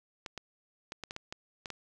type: clicks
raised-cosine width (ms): 0.2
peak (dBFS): -22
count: 9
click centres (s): 0.262 / 0.377 / 0.921 / 1.037 / 1.109 / 1.164 / 1.325 / 1.658 / 1.703
effects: 9-bit